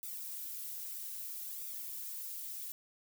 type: noise with flanger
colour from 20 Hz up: violet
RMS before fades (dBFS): -43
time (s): 0.03-2.72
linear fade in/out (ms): 0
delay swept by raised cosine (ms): 0.82 to 5.82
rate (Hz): 0.62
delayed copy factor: +0.8
effects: none